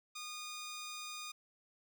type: tone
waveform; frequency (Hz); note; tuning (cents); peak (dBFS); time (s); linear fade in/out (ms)
10% pulse; 1225; D#6; -27; -35; 0.15-1.32; 10
effects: none